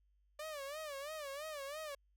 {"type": "tone with vibrato", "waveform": "sawtooth", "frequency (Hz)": 587, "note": "D5", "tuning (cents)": -1, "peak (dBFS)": -39, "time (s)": [0.39, 1.95], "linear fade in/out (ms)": 5, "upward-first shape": "sine", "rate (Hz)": 3, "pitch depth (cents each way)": 130, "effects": ["added 50 Hz sine -70 dBFS peak until 2.16 s"]}